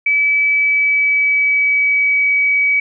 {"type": "tone with pitch glide", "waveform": "sine", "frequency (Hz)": [2296, 2274], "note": ["D7", "C#7"], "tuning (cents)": [-40, 44], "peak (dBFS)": -11, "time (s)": [0.06, 2.8], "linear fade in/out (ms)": 5, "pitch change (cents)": -16, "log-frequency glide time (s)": [0.48, 2.23], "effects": []}